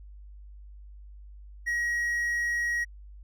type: tone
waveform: triangle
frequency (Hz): 1900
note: A#6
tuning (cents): +33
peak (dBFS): -24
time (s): 1.66-2.85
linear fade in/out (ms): 20
effects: added 50 Hz sine -44 dBFS peak until 3.23 s